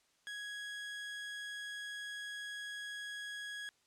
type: tone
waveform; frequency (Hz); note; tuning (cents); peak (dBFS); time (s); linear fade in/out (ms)
30% pulse; 1662; G#6; +1; -39; 0.27-3.69; 0
effects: white hiss -73 dBFS RMS until 3.86 s + low-pass 8000 Hz 12 dB/octave